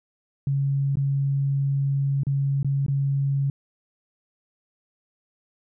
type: tone with dropouts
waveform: sine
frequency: 138.59 Hz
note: C#3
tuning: in tune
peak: -20 dBFS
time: 0.47-3.5 s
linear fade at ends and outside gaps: 2 ms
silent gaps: 0.956-0.97 / 2.234-2.268 / 2.63-2.646 / 2.864-2.882 s
effects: none